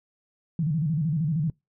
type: tone with vibrato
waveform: sine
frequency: 155.56 Hz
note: D#3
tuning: in tune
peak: -22 dBFS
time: 0.59-1.5 s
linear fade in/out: 2 ms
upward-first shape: square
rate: 13 Hz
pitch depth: 130 cents each way
effects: noise-tail reverb RT60 0.2 s tail -25 dB re dry